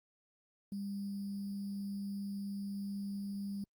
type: tone with sample-and-hold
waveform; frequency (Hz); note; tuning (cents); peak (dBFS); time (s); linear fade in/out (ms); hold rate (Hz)
sine; 199.8; G3; +33; -37; 0.72-3.64; 2; 4900
effects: Opus 32 kbps